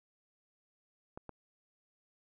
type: clicks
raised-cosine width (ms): 1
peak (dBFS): -30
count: 2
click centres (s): 1.175 / 1.293
effects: none